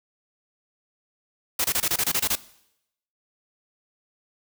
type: noise bursts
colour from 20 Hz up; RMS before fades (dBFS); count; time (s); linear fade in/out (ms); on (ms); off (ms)
white; -23; 10; 1.59-2.355; 5; 54; 25
effects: noise-tail reverb RT60 0.8 s tail -19 dB re dry